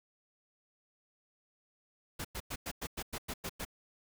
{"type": "noise bursts", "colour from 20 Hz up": "pink", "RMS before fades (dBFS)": -39, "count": 10, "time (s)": [2.19, 3.651], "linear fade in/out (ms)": 10, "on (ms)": 57, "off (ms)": 99, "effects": []}